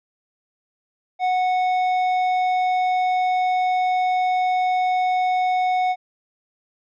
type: tone with tanh clipping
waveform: sine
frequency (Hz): 736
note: F#5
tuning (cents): -9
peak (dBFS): -19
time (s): 1.19-5.96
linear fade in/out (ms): 50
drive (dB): 9
effects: none